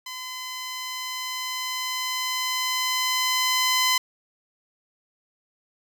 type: tone with level ramp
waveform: 10% pulse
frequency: 1020 Hz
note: C6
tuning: 44 cents flat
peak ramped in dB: -25 to -10 dBFS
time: 0.06-3.98 s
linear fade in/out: 5 ms
effects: none